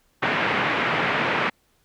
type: band-pass noise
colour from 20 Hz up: white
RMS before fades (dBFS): -23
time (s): 0.22-1.5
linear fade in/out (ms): 10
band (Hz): 120 to 2400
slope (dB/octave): 24
effects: pink hiss -65 dBFS RMS until 1.84 s